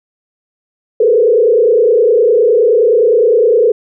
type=tone with frequency modulation; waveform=sine; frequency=457.8 Hz; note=A#4; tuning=31 cents flat; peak=-6 dBFS; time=1-3.72 s; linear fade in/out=5 ms; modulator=29.7 Hz; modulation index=1.5; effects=none